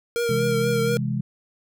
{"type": "tone with vibrato", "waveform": "square", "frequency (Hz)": 466, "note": "A#4", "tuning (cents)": -1, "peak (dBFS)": -22, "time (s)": [0.16, 0.97], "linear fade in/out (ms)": 0, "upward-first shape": "triangle", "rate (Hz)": 4.2, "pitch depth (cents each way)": 37}
{"type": "chord", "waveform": "sine", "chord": "C augmented", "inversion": "none", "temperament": "equal", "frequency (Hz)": [130.81, 164.81, 207.7], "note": ["C3", "E3", "G#3"], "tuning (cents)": [0, 0, 0], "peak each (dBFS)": [-25, -29, -27], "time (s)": [0.29, 1.21], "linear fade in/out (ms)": 5}
{"effects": []}